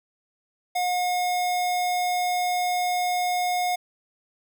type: tone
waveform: square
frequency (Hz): 720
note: F#5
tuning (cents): -47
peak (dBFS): -23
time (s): 0.75-3.76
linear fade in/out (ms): 10
effects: none